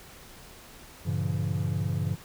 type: chord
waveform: triangle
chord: G diminished seventh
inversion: none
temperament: just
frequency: 98 / 117.6 / 141.12 / 169.34 Hz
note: G2 / Bb2 / Db3 / Fb3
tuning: 0 / +16 / +31 / +47 cents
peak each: -28 / -32 / -29 / -31 dBFS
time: 1.05-2.16 s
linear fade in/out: 20 ms
effects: pink hiss -49 dBFS RMS until 2.24 s